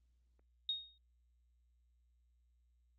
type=tone with exponential decay; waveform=sine; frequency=3729 Hz; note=A#7; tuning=in tune; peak=-32 dBFS; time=0.69-0.98 s; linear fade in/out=2 ms; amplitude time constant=62 ms; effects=added 60 Hz sine -70 dBFS peak until 2.98 s + Opus 24 kbps